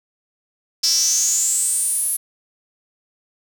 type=tone with high-pass filter sweep; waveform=sawtooth; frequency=329.6 Hz; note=E4; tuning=in tune; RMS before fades=-19 dBFS; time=0.83-2.17 s; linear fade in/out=10 ms; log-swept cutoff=5200 to 11000 Hz; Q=9.9; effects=7-bit